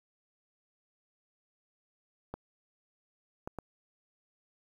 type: clicks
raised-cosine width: 1 ms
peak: -24 dBFS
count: 3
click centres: 2.34 / 3.475 / 3.587 s
effects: 9-bit